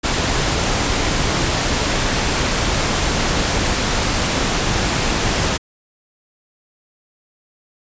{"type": "noise", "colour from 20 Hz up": "pink", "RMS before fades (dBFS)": -18, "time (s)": [0.03, 5.58], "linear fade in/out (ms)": 20, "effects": ["resampled to 16000 Hz"]}